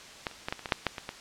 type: clicks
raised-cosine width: 0.3 ms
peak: -14 / -30 / -15 / -14 / -27 / -18 / -30 / -6 / -9 / -19 / -18 dBFS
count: 11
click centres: 0.268 / 0.313 / 0.485 / 0.525 / 0.593 / 0.658 / 0.69 / 0.722 / 0.867 / 0.982 / 1.091 s
effects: white hiss -47 dBFS RMS until 1.2 s + low-pass 6000 Hz 12 dB/octave